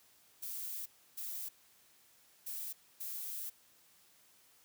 violet noise bursts at uneven times, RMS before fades -42 dBFS, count 4, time 0.42-0.86 / 1.17-1.49 / 2.46-2.73 / 3-3.5 s, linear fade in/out 10 ms, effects white hiss -66 dBFS RMS until 4.64 s + high-pass 60 Hz 12 dB/octave

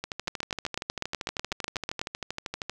two click trains, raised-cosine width 0.2 ms, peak -15 / -11 dBFS, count 35 / 15, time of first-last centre 0.04-2.696 / 0.28-2.015 s, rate 12.8 / 8.07 Hz, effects none

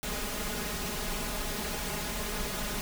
pink noise with comb filter, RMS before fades -34 dBFS, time 0.03-2.81 s, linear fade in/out 0 ms, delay 4.8 ms, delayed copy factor +1, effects none

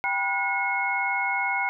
sine tone cluster, 788 / 970 / 1448 / 2174 Hz, G5 / B5 / F#6 / C#7, +9 / -31 / -38 / -34 cents, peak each -29 / -30 / -31 / -26 dBFS, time 0.04-1.69 s, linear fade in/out 0 ms, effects none

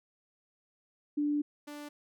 sine / sawtooth tone pair in turn, 293.7 / 293.7 Hz, D4 / D4, 0 / 0 cents, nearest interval unison, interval 0 cents, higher neither, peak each -27 / -38 dBFS, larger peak first, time 1.17-1.42 / 1.67-1.89 s, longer first, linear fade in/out 10 ms, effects none

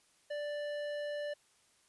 sine tone with hard clipping, 587.3 Hz, D5, in tune, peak -38 dBFS, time 0.3-1.34 s, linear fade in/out 10 ms, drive 12 dB, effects white hiss -69 dBFS RMS until 1.88 s + resampled to 24000 Hz

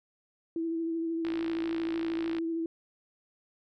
sine tone with vibrato, 329.6 Hz, E4, in tune, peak -29 dBFS, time 0.56-2.66 s, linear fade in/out 2 ms, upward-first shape sine, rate 13 Hz, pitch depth 22 cents each way
click train, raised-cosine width 0.3 ms, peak -24 dBFS, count 65, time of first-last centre 1.25-2.385 s, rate 56.4 Hz
effects none

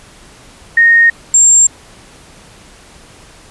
sine tone pair in turn, 1853 / 7412 Hz, A#6 / A#8, -11 / -11 cents, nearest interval 2 octaves, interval 2400 cents, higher second, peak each -4 dBFS, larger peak neither, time 0.77-1.1 / 1.34-1.67 s, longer neither, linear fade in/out 5 ms, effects pink hiss -40 dBFS RMS until 3.5 s + resampled to 24000 Hz

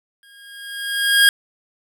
25% pulse tone with exponential growth, 1628 Hz, G#6, 35 cents flat, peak -4 dBFS, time 0.23-1.29 s, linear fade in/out 1 ms, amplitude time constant 230 ms, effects none

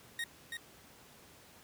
30% pulse tone with echo, 1864.7 Hz, A#6, in tune, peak -32 dBFS, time 0.19-0.24 s, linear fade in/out 2 ms, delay 330 ms, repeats 1, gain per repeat -4 dB, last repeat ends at 0.57 s, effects pink hiss -58 dBFS RMS until 1.63 s + high-pass 80 Hz 12 dB/octave

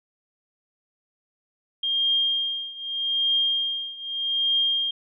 sine tone with tremolo, 3214 Hz, G7, 43 cents sharp, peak -18 dBFS, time 1.83-4.91 s, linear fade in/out 5 ms, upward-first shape triangle, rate 0.82 Hz, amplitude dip 90%, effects none

